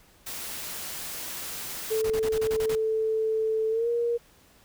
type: noise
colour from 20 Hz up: white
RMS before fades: -36 dBFS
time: 0.26-2.02 s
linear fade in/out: 10 ms
type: tone with pitch glide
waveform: sine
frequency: 440 to 471.6 Hz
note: A4 to A#4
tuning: 0 to +20 cents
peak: -23 dBFS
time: 1.9-4.18 s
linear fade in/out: 20 ms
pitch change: +120 cents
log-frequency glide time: 3.7-3.88 s
type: noise bursts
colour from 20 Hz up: pink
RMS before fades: -36 dBFS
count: 8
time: 2.04-2.754 s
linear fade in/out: 5 ms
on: 63 ms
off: 30 ms
effects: pink hiss -58 dBFS RMS until 4.64 s